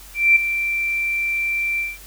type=tone with ADSR envelope; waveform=sine; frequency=2349 Hz; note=D7; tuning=in tune; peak=-8 dBFS; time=0.14-1.98 s; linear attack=220 ms; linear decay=8 ms; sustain=-11 dB; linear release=190 ms; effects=added 47 Hz sine -43 dBFS peak until 2.06 s + white hiss -43 dBFS RMS until 2.06 s